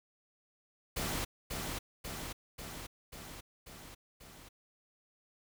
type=noise with echo; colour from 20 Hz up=pink; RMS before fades=-36 dBFS; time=0.96-1.25 s; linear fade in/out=10 ms; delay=540 ms; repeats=6; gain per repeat=-3 dB; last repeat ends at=4.49 s; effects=none

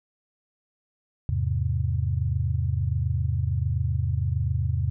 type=chord; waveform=sine; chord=E augmented; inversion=none; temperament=equal; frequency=82.41 / 103.83 / 130.81 Hz; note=E2 / G#2 / B#2; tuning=0 / 0 / 0 cents; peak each=-26 / -27 / -27 dBFS; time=1.29-4.9 s; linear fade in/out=0 ms; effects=none

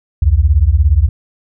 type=beating tone pair; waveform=sine; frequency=65.41 / 82.41 Hz; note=C2 / E2; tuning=0 / 0 cents; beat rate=17 Hz; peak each=-10 dBFS; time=0.22-1.09 s; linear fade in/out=5 ms; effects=none

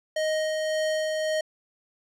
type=tone with tremolo; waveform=square; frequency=624 Hz; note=D#5; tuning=5 cents sharp; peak=-24 dBFS; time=0.16-1.41 s; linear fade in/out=5 ms; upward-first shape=sine; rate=1.8 Hz; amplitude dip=25%; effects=low-pass 8000 Hz 12 dB/octave

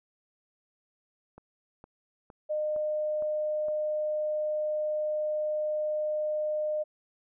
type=click train; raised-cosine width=1 ms; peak=-34 dBFS; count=6; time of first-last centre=1.38-3.684 s; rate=2.17 Hz
type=tone; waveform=sine; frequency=609 Hz; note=D#5; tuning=37 cents flat; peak=-27 dBFS; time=2.49-6.84 s; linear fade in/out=20 ms
effects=none

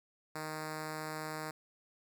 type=tone with notch filter; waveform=5% pulse; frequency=155.56 Hz; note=D#3; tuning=in tune; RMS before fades=-41 dBFS; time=0.35-1.51 s; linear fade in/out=5 ms; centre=3100 Hz; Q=1.7; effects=none

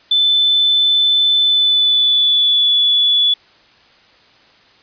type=tone with pitch glide; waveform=sine; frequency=3517 to 3431 Hz; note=A7 to A7; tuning=-1 to -44 cents; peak=-10 dBFS; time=0.11-3.34 s; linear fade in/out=5 ms; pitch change=-43 cents; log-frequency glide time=1.41-2.74 s; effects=white hiss -49 dBFS RMS until 4.82 s + resampled to 11025 Hz

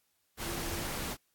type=tone in noise; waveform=sine; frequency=339.1 Hz; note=E4; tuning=49 cents sharp; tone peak=-43 dBFS; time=0.39-0.9 s; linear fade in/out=50 ms; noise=pink; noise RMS=-37 dBFS; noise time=0.37-1.17 s; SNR=-9 dB; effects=white hiss -75 dBFS RMS until 1.34 s + AAC 64 kbps

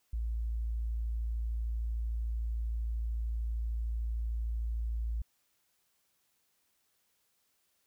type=tone; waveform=sine; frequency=56.6 Hz; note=A1; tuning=50 cents sharp; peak=-31 dBFS; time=0.13-5.22 s; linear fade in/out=5 ms; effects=white hiss -75 dBFS RMS until 7.86 s

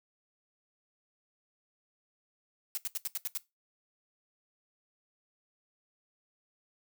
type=noise bursts; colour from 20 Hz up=blue; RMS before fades=-34 dBFS; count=7; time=2.75-3.374 s; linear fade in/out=0 ms; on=24 ms; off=76 ms; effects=noise-tail reverb RT60 0.2 s tail -18 dB re dry

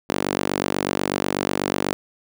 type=tone with high-pass filter; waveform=sawtooth; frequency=48.14 Hz; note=G1; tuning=31 cents flat; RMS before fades=-24 dBFS; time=0.09-1.93 s; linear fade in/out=0 ms; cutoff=290 Hz; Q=1.2; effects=none

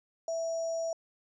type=tone with sample-and-hold; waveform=sine; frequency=659.3 Hz; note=E5; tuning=in tune; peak=-30 dBFS; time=0.28-0.93 s; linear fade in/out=2 ms; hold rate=6300 Hz; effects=resampled to 16000 Hz

